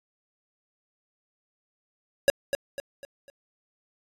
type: tone with echo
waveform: square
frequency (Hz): 556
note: C#5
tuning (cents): +5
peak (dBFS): -16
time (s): 2.28-2.3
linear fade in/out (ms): 0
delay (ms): 250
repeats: 4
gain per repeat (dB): -8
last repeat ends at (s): 3.3
effects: resampled to 32000 Hz